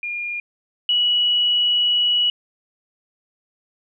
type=tone pair in turn; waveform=sine; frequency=2416 / 2930 Hz; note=D7 / F#7; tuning=+48 / -18 cents; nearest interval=minor third; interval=334 cents; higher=second; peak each=-24 / -15 dBFS; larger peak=second; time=0.03-0.4 / 0.89-2.3 s; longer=second; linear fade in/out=2 ms; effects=none